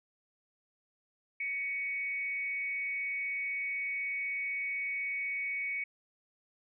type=tone with amplitude modulation; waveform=sine; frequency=2236 Hz; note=C#7; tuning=14 cents sharp; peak=-30 dBFS; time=1.4-5.84 s; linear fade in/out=5 ms; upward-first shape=sine; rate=295 Hz; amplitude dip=50%; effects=none